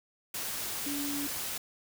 sine tone in noise, 285.6 Hz, D4, 48 cents flat, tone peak -34 dBFS, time 0.86-1.27 s, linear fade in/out 5 ms, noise white, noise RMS -36 dBFS, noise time 0.34-1.58 s, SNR -1 dB, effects none

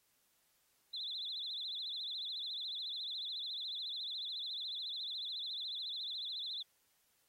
sine tone with vibrato, 3747 Hz, A#7, 8 cents sharp, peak -39 dBFS, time 0.93-6.63 s, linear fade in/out 10 ms, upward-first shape sine, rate 14 Hz, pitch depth 170 cents each way, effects white hiss -75 dBFS RMS until 7.28 s + AAC 48 kbps

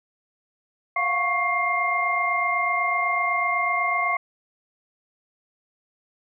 sine tone cluster, 693 / 721 / 1106 / 2111 Hz, F5 / F#5 / C#6 / C7, -14 / -45 / -4 / +15 cents, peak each -29 / -32 / -24 / -24 dBFS, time 0.96-4.17 s, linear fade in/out 5 ms, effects none

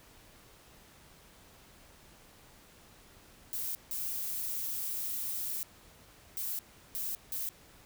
violet noise bursts at uneven times, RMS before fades -36 dBFS, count 5, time 3.53-3.75 / 3.91-5.63 / 6.37-6.59 / 6.95-7.15 / 7.32-7.49 s, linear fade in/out 0 ms, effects pink hiss -58 dBFS RMS until 7.85 s

